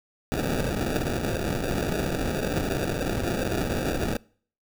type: noise with sample-and-hold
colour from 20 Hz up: blue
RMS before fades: -27 dBFS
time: 0.32-4.17 s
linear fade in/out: 0 ms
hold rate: 1050 Hz
effects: noise-tail reverb RT60 0.5 s tail -24 dB re dry